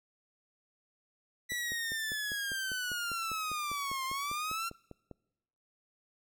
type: linear two-way sweep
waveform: sawtooth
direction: down then up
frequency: 1965 to 1046.5 to 1376 Hz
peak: -30 dBFS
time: 1.49-4.7 s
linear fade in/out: 20 ms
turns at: 4.05 s
type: click train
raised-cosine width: 2 ms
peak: -32 dBFS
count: 19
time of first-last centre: 1.52-5.113 s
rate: 5.01 Hz
effects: noise-tail reverb RT60 1.0 s tail -26 dB re dry